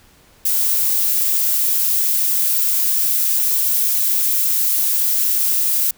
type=noise; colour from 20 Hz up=violet; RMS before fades=-17 dBFS; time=0.45-5.91 s; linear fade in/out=5 ms; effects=pink hiss -51 dBFS RMS until 5.97 s